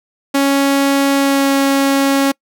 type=tone with pitch glide; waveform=sawtooth; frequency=277.2 to 275.1 Hz; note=C#4 to C#4; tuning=0 to -13 cents; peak=-7 dBFS; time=0.34-2.32 s; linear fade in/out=10 ms; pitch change=-13 cents; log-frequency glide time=1.13-1.52 s; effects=noise-tail reverb RT60 0.1 s tail -26 dB re dry